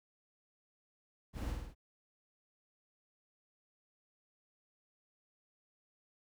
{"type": "noise with echo", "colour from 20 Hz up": "brown", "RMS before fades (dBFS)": -40, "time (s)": [1.33, 1.55], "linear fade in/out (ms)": 50, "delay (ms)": 50, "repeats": 4, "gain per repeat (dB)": -3, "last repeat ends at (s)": 1.75, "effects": []}